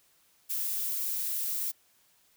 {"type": "noise", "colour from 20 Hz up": "violet", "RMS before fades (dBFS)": -32, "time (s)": [0.49, 1.72], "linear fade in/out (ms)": 20, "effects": ["white hiss -66 dBFS RMS until 2.36 s"]}